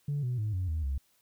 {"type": "tone with pitch steps", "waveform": "sine", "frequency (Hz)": [144.2, 124.09, 106.79, 91.9, 79.08, 68.05], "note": ["D3", "B2", "G#2", "F#2", "D#2", "C#2"], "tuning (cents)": [-31, 9, 49, -11, 29, -31], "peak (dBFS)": -27, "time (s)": [0.08, 0.98], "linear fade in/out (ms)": 5, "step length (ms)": 150, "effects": ["tanh soft clip ceiling -26 dBFS", "white hiss -69 dBFS RMS until 1.21 s"]}